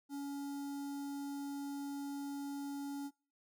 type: tone with notch filter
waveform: square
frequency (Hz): 281.4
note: C#4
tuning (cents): +26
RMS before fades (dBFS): -42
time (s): 0.09-3.11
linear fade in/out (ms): 50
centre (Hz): 2300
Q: 0.53
effects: noise-tail reverb RT60 0.4 s tail -24 dB re dry